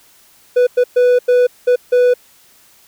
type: tone bursts at uneven times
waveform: triangle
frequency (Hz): 493.9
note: B4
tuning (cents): 0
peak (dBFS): -6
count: 6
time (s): 0.56-0.67 / 0.77-0.84 / 0.96-1.19 / 1.28-1.47 / 1.67-1.76 / 1.92-2.14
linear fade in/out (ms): 10
effects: white hiss -49 dBFS RMS until 2.87 s